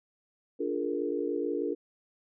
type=chord; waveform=sine; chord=Bb dominant seventh; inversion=first; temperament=just; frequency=291.4 / 349.6 / 419.5 / 466.2 Hz; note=D4 / F4 / Ab4 / Bb4; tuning=-13 / +2 / +17 / 0 cents; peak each=-34 dBFS; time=0.59-1.75 s; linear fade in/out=20 ms; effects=none

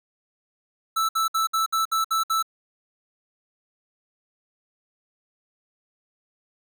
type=tone bursts; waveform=square; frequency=1318.5 Hz; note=E6; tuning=in tune; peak=-21 dBFS; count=8; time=0.96-2.427 s; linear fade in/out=10 ms; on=130 ms; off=61 ms; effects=none

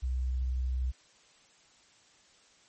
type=tone; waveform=sine; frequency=63.5 Hz; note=B1; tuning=49 cents sharp; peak=-28 dBFS; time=0.02-0.92 s; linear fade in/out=20 ms; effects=white hiss -62 dBFS RMS until 2.68 s + MP3 32 kbps

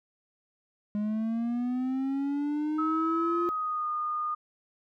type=linear sweep; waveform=triangle; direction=up; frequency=206.2 to 349.2 Hz; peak=-25 dBFS; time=0.95-3.49 s; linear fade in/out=0 ms
type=tone with pitch glide; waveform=sine; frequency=1286 to 1223 Hz; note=E6 to D#6; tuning=-43 to -30 cents; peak=-28 dBFS; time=2.78-4.35 s; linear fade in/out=10 ms; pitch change=-87 cents; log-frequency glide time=3.25-3.89 s
effects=none

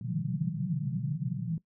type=band-pass noise; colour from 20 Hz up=white; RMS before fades=-32 dBFS; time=0.01-1.58 s; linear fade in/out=2 ms; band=120 to 190 Hz; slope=96 dB/octave; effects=noise-tail reverb RT60 0.1 s tail -18 dB re dry

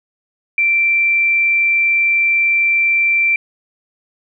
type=tone; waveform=sine; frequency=2349 Hz; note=D7; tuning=in tune; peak=-11 dBFS; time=0.58-3.36 s; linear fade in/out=2 ms; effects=none

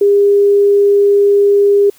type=tone; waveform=sine; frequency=404.1 Hz; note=G#4; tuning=47 cents flat; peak=-6 dBFS; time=0.01-1.9 s; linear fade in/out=5 ms; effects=white hiss -46 dBFS RMS until 1.98 s

